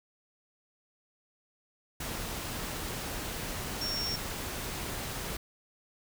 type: tone in noise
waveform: sine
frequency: 5500 Hz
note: F8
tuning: 27 cents flat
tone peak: -32 dBFS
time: 3.81-4.16 s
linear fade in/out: 5 ms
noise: pink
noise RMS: -37 dBFS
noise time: 2-5.37 s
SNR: +2 dB
effects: none